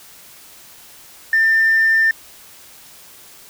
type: tone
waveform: sine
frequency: 1794 Hz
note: A6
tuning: 33 cents sharp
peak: -10 dBFS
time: 1.33-2.11 s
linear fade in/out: 2 ms
effects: tanh soft clip ceiling -8 dBFS + white hiss -43 dBFS RMS until 3.49 s